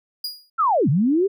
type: tone with exponential decay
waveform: 45% pulse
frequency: 4877 Hz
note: D#8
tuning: 35 cents flat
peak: -22 dBFS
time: 0.24-0.5 s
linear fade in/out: 5 ms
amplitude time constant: 56 ms
type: linear two-way sweep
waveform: sine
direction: down then up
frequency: 1396.9 to 123.47 to 409.7 Hz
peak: -15 dBFS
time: 0.58-1.28 s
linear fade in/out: 20 ms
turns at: 0.89 s
effects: none